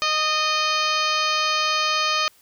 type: harmonic tone with a mistuned harmonic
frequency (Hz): 619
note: D#5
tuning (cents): -9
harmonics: 1 / 2 / 3 / 4 / 5 / 6 / 7 / 8 / 9 / 10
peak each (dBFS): -32 / -23 / -32 / -26 / -28 / -33 / -28 / -30 / -41 / -34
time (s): 0.02-2.28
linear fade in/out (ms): 0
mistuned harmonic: 3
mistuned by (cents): -29
effects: white hiss -56 dBFS RMS until 2.41 s

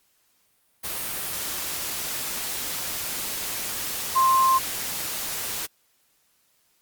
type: tone in noise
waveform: sine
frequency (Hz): 1053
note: C6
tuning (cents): +11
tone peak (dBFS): -16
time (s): 4.15-4.59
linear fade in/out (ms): 20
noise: white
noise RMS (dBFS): -30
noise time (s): 0.83-5.67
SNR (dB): +11
effects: white hiss -66 dBFS RMS until 6.81 s + Opus 48 kbps

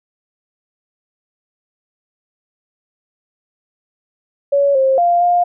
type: tone with pitch steps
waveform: sine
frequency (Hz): 563 / 532 / 696 / 705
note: C#5 / C5 / F5 / F5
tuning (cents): +27 / +29 / -6 / +16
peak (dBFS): -10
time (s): 4.52-5.44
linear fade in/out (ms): 10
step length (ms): 230
effects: none

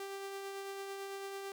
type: tone with tremolo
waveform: sawtooth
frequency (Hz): 393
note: G4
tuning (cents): +4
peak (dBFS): -36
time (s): 0-1.52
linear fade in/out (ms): 2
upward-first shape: triangle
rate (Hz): 9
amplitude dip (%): 30
effects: none

